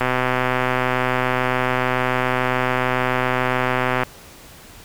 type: click train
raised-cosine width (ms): 0.5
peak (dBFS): -4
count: 512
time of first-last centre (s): 0.01-4.034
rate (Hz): 127
effects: pink hiss -43 dBFS RMS until 4.84 s